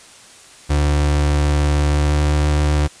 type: tone with pitch glide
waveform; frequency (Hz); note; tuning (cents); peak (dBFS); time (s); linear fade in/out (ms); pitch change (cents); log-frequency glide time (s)
35% pulse; 73.42 to 74.36; D2 to D2; 0 to +22; -12; 0.69-2.88; 20; +22; 1.91-2.25
effects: white hiss -43 dBFS RMS until 3 s + resampled to 22050 Hz